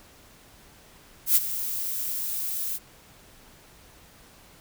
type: noise with ADSR envelope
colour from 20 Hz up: violet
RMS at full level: -17 dBFS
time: 1.26-2.79 s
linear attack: 99 ms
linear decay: 32 ms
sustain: -13 dB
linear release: 38 ms
effects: pink hiss -53 dBFS RMS until 4.6 s